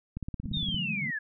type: click train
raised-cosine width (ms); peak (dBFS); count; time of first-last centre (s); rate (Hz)
5; -22; 11; 0.17-0.745; 17.4
type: band-pass noise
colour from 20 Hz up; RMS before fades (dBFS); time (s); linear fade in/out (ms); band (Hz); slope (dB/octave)
pink; -36; 0.43-1.11; 5; 140 to 220; 48
type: linear sweep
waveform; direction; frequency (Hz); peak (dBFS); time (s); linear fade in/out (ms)
sine; down; 3756 to 1652; -30; 0.53-1.19; 10
effects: none